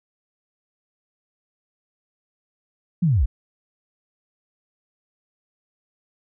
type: linear sweep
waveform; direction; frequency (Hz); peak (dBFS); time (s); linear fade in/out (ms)
sine; down; 186.4 to 43.65; -15; 3.02-3.26; 10
effects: none